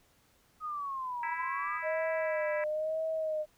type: exponential two-way sweep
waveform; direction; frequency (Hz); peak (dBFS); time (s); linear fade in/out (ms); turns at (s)
sine; down then up; 1264 to 932.3 to 1264; -34; 0.6-1.81; 50; 1.26
type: harmonic tone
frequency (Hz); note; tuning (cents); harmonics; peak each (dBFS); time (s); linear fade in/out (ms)
329.6; E4; 0; 3 / 4 / 5 / 6 / 7 / 8; -40 / -47 / -40 / -40 / -45 / -52; 1.23-2.64; 2
type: tone with vibrato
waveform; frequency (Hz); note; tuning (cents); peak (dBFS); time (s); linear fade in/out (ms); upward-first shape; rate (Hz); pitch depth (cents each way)
sine; 622.3; D#5; 0; -30; 1.82-3.46; 50; sine; 1; 51
effects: pink hiss -67 dBFS RMS until 3.57 s